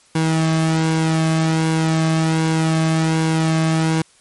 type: tone with flanger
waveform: sawtooth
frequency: 160.5 Hz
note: E3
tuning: 46 cents flat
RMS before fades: -17 dBFS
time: 0.15-4.02 s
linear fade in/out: 5 ms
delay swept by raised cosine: 1.6 to 2.15 ms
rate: 1.3 Hz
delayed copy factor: -0.6
effects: white hiss -53 dBFS RMS until 4.2 s + MP3 48 kbps